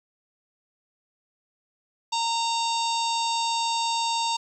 harmonic tone with a mistuned harmonic, 922 Hz, A#5, 19 cents flat, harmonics 1 / 3 / 4 / 5 / 6 / 7 / 8 / 9, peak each -25 / -35 / -31 / -33 / -38 / -39 / -39 / -41 dBFS, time 2.12-4.37 s, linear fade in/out 10 ms, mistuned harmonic 9, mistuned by -67 cents, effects 10-bit

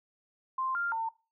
sine tone with pitch steps, 1047 / 1396 / 903 Hz, C6 / F6 / A5, +1 / -1 / +45 cents, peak -29 dBFS, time 0.58-1.09 s, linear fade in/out 5 ms, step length 170 ms, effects noise-tail reverb RT60 0.3 s tail -20 dB re dry

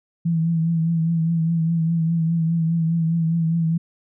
sine tone with vibrato, 164.81 Hz, E3, in tune, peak -17 dBFS, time 0.25-3.78 s, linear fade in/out 10 ms, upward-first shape triangle, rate 4.9 Hz, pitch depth 48 cents each way, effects none

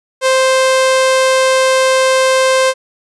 sawtooth tone, 523.3 Hz, C5, in tune, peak -5 dBFS, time 0.21-2.74 s, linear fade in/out 50 ms, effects resampled to 24000 Hz

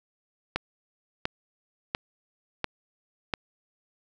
click train, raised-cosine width 0.3 ms, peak -10 dBFS, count 5, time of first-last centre 0.56-3.338 s, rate 1.44 Hz, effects none

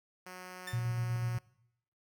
5% pulse tone, 183 Hz, F#3, 19 cents flat, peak -34 dBFS, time 0.26-1.39 s, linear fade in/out 5 ms
sawtooth tone with exponential decay, 1789 Hz, A6, 28 cents sharp, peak -34 dBFS, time 0.67-0.89 s, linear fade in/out 5 ms, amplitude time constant 47 ms
sine tone with tremolo, 118.6 Hz, A#2, 30 cents sharp, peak -30 dBFS, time 0.73-1.38 s, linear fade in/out 5 ms, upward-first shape square, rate 8.1 Hz, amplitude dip 30%
effects noise-tail reverb RT60 0.8 s tail -22 dB re dry

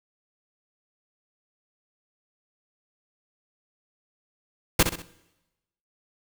pink noise with echo, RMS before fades -17 dBFS, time 4.79-4.83 s, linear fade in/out 5 ms, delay 64 ms, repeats 3, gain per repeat -8 dB, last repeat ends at 5.022 s, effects noise-tail reverb RT60 1.0 s tail -21 dB re dry

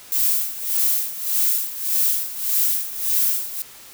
violet noise with tremolo, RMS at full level -18 dBFS, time 0.12-3.62 s, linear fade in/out 0 ms, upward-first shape sine, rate 1.7 Hz, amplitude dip 80%, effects white hiss -43 dBFS RMS until 3.93 s

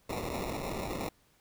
blue noise with sample-and-hold, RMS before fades -36 dBFS, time 0.09-1.09 s, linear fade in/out 5 ms, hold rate 1575 Hz, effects pink hiss -67 dBFS RMS until 1.4 s

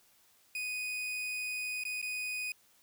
40% pulse tone with dropouts, 2489 Hz, D#7, in tune, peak -34 dBFS, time 0.55-2.52 s, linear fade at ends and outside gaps 2 ms, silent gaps 1.837-1.851 / 2.016-2.026 s, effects white hiss -66 dBFS RMS until 2.82 s

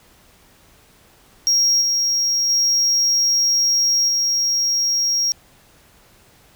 triangle tone with level steps, 5600 Hz, F8, 4 cents sharp, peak -12 / -15 / -13 / -15 dBFS, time 1.47-5.32 s, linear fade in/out 0 ms, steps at 1.81 / 2.49 / 4.08 s, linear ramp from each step 10 ms, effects pink hiss -52 dBFS RMS until 6.55 s

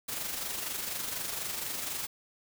white noise with amplitude modulation, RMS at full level -34 dBFS, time 0.08-2.07 s, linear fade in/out 10 ms, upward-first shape sine, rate 24.1 Hz, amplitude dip 45%, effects none

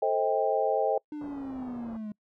sine chord, A half-diminished seventh, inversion none, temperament just, 440 / 528 / 633.6 / 792 Hz, A4 / C5 / Eb5 / G5, 0 / +16 / +31 / +18 cents, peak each -29 dBFS, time 0.02-0.98 s, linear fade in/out 5 ms
triangle linear sweep, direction down, 303.2 to 207.7 Hz, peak -32 dBFS, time 1.12-2.12 s, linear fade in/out 2 ms
white low-pass noise, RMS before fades -47 dBFS, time 1.21-1.97 s, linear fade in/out 2 ms, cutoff 950 Hz, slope 24 dB/octave
effects noise-tail reverb RT60 0.1 s tail -26 dB re dry

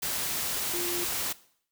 sine tone in noise, 349.2 Hz, F4, in tune, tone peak -33 dBFS, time 0.73-1.05 s, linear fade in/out 10 ms, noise white, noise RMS -31 dBFS, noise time 0.02-1.33 s, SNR -5 dB, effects noise-tail reverb RT60 0.6 s tail -19 dB re dry

